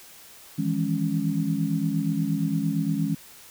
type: tone cluster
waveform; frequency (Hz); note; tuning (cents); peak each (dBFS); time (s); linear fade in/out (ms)
sine; 158.9 / 167.5 / 206.4 / 275.9; D#3 / E3 / G#3 / C#4; +37 / +28 / -10 / -8; -28; 0.58-3.15; 10
effects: white hiss -48 dBFS RMS until 3.5 s